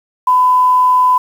sine tone with quantisation, 1005 Hz, B5, 30 cents sharp, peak -7 dBFS, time 0.27-1.18 s, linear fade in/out 5 ms, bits 6, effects none

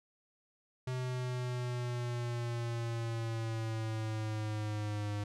square linear sweep, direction down, 127.9 to 102.9 Hz, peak -35 dBFS, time 0.87-5.24 s, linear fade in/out 5 ms, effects low-pass 8000 Hz 12 dB/octave

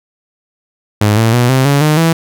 sawtooth tone with pitch steps, 104.8 / 112.97 / 121.78 / 131.28 / 141.52 / 152.55 / 164.45 Hz, G#2 / A2 / B2 / C3 / C#3 / D#3 / E3, +16 / +46 / -24 / +6 / +36 / -34 / -4 cents, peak -4 dBFS, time 1.01-2.13 s, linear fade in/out 5 ms, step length 160 ms, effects none

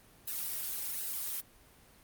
blue noise with flanger, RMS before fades -37 dBFS, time 0.27-1.41 s, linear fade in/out 10 ms, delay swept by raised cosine 0.86 to 4.46 ms, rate 1.3 Hz, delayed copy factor -0.75, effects pink hiss -60 dBFS RMS until 2.03 s + Opus 32 kbps

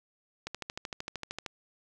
click train, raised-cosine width 0.2 ms, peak -19 dBFS, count 14, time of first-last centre 0.47-1.462 s, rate 13.1 Hz, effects none

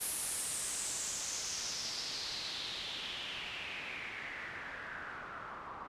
white noise with low-pass filter sweep, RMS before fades -41 dBFS, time 0-5.88 s, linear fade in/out 20 ms, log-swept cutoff 11000 to 1100 Hz, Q 3.8, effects resampled to 32000 Hz

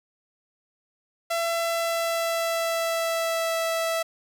sawtooth tone with pitch glide, 672 to 658.2 Hz, E5 to E5, +33 to -3 cents, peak -20 dBFS, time 1.3-4.03 s, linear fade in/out 10 ms, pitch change -36 cents, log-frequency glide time 1.41-3.57 s, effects 9-bit

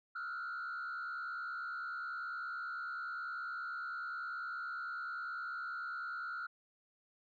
sine tone with frequency modulation, 1396.9 Hz, F6, in tune, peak -37 dBFS, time 0.15-6.47 s, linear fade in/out 10 ms, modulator 69.5 Hz, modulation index 1.1, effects tanh soft clip ceiling -37 dBFS

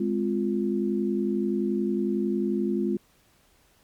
sine chord, F minor, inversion first, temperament equal with one note detuned, 207.7 / 258.9 / 349.2 Hz, Ab3 / C4 / F4, 0 / -18 / 0 cents, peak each -26 / -30 / -27 dBFS, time 0-2.97 s, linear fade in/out 5 ms, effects pink hiss -62 dBFS RMS until 3.83 s + MP3 96 kbps

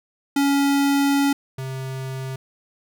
square tone pair in turn, 280.2 / 132.24 Hz, C#4 / C3, +19 / +19 cents, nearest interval octave + minor second, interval 1300 cents, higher first, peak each -17 / -28 dBFS, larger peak first, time 0.36-1.33 / 1.58-2.36 s, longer first, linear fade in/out 5 ms, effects none

